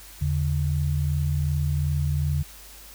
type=tone pair together; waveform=sine; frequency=80.42 / 143.1 Hz; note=E2 / D3; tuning=-42 / -45 cents; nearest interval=minor seventh; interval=997 cents; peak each=-24 dBFS; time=0.21-2.43 s; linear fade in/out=10 ms; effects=added 50 Hz sine -48 dBFS peak until 2.94 s + white hiss -46 dBFS RMS until 2.94 s